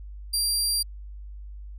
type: tone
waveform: 25% pulse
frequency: 4740 Hz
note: D8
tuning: 15 cents sharp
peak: -18 dBFS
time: 0.33-0.83 s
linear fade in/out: 10 ms
effects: added 50 Hz sine -37 dBFS peak until 1.78 s